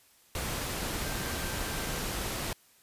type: tone in noise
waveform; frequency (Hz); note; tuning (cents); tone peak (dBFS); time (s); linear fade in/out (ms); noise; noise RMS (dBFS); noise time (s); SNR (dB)
sine; 1568; G6; 0; -45; 1.04-2.01; 2; pink; -34; 0.35-2.53; -14
effects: white hiss -62 dBFS RMS until 2.82 s + resampled to 32000 Hz